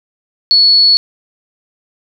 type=tone; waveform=sine; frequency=4400 Hz; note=C#8; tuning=14 cents flat; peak=-5 dBFS; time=0.51-0.97 s; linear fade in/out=0 ms; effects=none